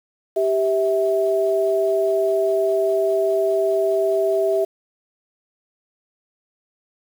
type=tone pair together; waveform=sine; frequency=392 / 651.7 Hz; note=G4 / E5; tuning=0 / -20 cents; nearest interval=major sixth; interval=880 cents; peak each=-19 dBFS; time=0.36-4.65 s; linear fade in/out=10 ms; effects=7-bit

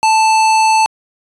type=tone; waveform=square; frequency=880 Hz; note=A5; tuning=in tune; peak=-9 dBFS; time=0.03-0.86 s; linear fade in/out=0 ms; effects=resampled to 22050 Hz

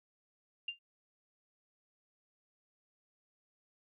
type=tone with exponential decay; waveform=sine; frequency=2794 Hz; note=F7; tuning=in tune; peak=-32 dBFS; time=0.68-0.79 s; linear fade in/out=5 ms; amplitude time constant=22 ms; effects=none

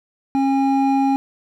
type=tone pair together; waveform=triangle; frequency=271.6 / 813.9 Hz; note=C#4 / G#5; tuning=-35 / -35 cents; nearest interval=octave + perfect fifth; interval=1900 cents; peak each=-14 / -18 dBFS; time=0.35-1.16 s; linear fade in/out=0 ms; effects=none

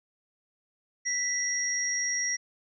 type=tone pair together; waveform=sine; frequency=1975.5 / 5651 Hz; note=B6 / F8; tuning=0 / +20 cents; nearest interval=octave + tritone; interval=1820 cents; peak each=-31 / -28 dBFS; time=1.05-2.37 s; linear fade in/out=20 ms; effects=none

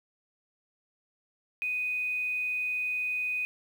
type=tone with quantisation; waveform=sine; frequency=2492 Hz; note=D#7; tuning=2 cents sharp; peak=-28 dBFS; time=1.62-3.45 s; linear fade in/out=0 ms; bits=9; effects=none

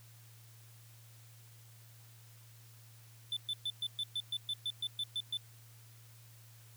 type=tone bursts; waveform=triangle; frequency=3520 Hz; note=A7; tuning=in tune; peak=-32 dBFS; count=13; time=3.32-5.371 s; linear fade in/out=2 ms; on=47 ms; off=120 ms; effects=added 114 Hz sine -56 dBFS peak until 6.76 s + white hiss -62 dBFS RMS until 6.76 s

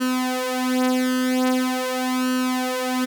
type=tone with flanger; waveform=sawtooth; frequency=254.8 Hz; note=C4; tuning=46 cents flat; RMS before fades=-22 dBFS; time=0-3.06 s; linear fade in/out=20 ms; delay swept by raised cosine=0.68 to 4.58 ms; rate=0.43 Hz; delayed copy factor=+0.8; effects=none

